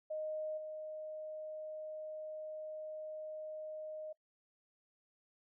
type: tone with level steps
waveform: sine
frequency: 620 Hz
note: D#5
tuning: 6 cents flat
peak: -37 / -42 dBFS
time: 0.1-4.13 s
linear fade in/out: 10 ms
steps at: 0.57 s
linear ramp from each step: 10 ms
effects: noise-tail reverb RT60 0.1 s tail -23 dB re dry